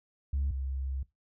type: tone pair in turn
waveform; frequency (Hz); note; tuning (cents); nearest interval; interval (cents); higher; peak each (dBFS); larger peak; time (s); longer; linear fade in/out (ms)
sine; 69.2 / 66.92; C#2 / C2; -2 / +40; minor second; 58; first; -26 / -31; first; 0.33-0.51 / 0.51-1.03; second; 5
effects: noise-tail reverb RT60 0.2 s tail -20 dB re dry + tanh soft clip ceiling -24 dBFS